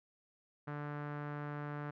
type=tone with low-pass filter; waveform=sawtooth; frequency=146.83 Hz; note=D3; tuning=in tune; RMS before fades=-42 dBFS; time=0.67-1.91 s; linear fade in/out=10 ms; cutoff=1500 Hz; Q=2.2; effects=none